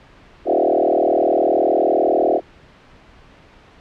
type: tone with frequency modulation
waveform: sine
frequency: 523.3 Hz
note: C5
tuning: in tune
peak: -13 dBFS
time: 0.45-2.41 s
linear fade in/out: 50 ms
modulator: 39.7 Hz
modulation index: 5.1
effects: pink hiss -47 dBFS RMS until 3.8 s + low-pass 3000 Hz 12 dB/octave